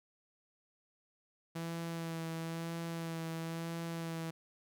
sawtooth tone with vibrato, 165.3 Hz, E3, 5 cents sharp, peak -34 dBFS, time 1.55-4.31 s, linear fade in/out 10 ms, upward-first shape sine, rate 1 Hz, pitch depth 20 cents each way, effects none

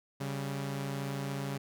sawtooth tone pair together, 138.59 / 196 Hz, C#3 / G3, 0 / 0 cents, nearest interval tritone, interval 600 cents, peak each -31 / -37 dBFS, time 0.2-1.58 s, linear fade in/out 10 ms, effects none

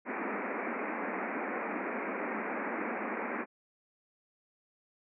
pink band-pass noise, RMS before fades -36 dBFS, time 0.05-3.46 s, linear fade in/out 50 ms, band 200 to 2400 Hz, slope 96 dB/octave, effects none

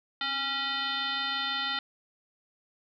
sine tone with frequency modulation, 2489 Hz, D#7, in tune, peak -28 dBFS, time 0.21-1.79 s, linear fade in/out 2 ms, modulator 556 Hz, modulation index 2.8, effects none

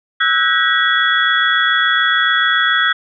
sine tone cluster, 1310 / 1486 / 1613 / 1921 / 3363 Hz, E6 / F#6 / G6 / B6 / G#7, -11 / +7 / +49 / -48 / +21 cents, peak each -18 dBFS, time 0.2-2.93 s, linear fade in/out 10 ms, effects none

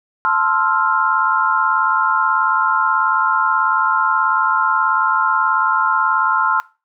sine chord, F major seventh, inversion first, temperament equal, 880 / 1046.5 / 1318.5 / 1396.9 Hz, A5 / C6 / E6 / F6, 0 / 0 / 0 / 0 cents, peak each -21 / -18 / -20 / -18 dBFS, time 0.25-6.6 s, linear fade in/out 0 ms, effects noise-tail reverb RT60 0.3 s tail -21 dB re dry

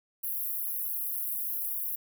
pink high-pass noise, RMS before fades -33 dBFS, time 0.23-1.96 s, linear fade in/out 10 ms, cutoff 11000 Hz, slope 96 dB/octave, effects none

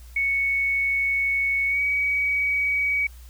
sine tone with pitch glide, 2217 to 2264 Hz, C#7 to C#7, 0 to +36 cents, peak -20 dBFS, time 0.16-3.07 s, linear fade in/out 5 ms, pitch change +36 cents, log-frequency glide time 1.68-1.81 s, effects added 60 Hz sine -41 dBFS peak until 3.29 s + white hiss -54 dBFS RMS until 3.29 s

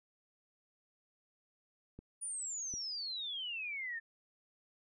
clicks, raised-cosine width 3 ms, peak -36 dBFS, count 2, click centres 1.99 / 2.739 s
sine exponential sweep, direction down, 9700 to 1774 Hz, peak -38 dBFS, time 2.21-4 s, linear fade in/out 20 ms
effects none

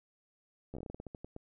slowing click train, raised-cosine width 2 ms, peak -30 dBFS, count 14, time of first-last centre 0.74-1.364 s, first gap 12 ms, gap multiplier 1.21, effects none

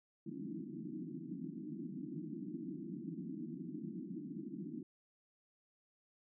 white band-pass noise, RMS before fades -45 dBFS, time 0.26-4.83 s, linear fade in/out 5 ms, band 150 to 340 Hz, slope 96 dB/octave, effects none

